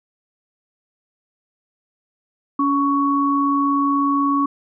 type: tone pair together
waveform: sine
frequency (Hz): 281.8 / 1115.9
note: C#4 / C#6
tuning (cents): +29 / +11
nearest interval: 2 octaves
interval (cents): 2382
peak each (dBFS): -18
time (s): 2.59-4.46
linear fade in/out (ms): 5
effects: none